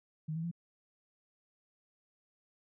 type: tone with pitch steps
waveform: sine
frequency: 156.1 / 163.11 / 170.43 Hz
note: D#3 / E3 / F3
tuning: +6 / -18 / -42 cents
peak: -34 dBFS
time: 0.28-0.514 s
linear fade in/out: 10 ms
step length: 78 ms
effects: none